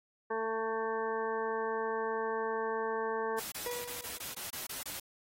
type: harmonic tone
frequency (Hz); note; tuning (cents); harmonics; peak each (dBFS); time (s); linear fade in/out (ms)
223.1; A3; +24; 1 / 2 / 3 / 4 / 5 / 7 / 8; -46 / -34 / -45 / -38 / -40 / -43 / -46; 0.3-3.4; 10
type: noise bursts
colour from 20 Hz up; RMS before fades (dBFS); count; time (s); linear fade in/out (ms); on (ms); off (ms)
white; -41; 10; 3.38-4.996; 5; 140; 24
type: tone with exponential decay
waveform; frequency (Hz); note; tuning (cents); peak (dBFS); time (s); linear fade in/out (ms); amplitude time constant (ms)
35% pulse; 485.6; B4; -29; -32; 3.66-4.49; 2; 180
effects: AAC 48 kbps